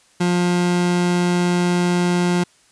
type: tone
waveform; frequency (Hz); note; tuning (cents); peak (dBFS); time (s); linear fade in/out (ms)
30% pulse; 176.8; F3; +22; -13; 0.2-2.44; 10
effects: white hiss -55 dBFS RMS until 2.71 s + resampled to 22050 Hz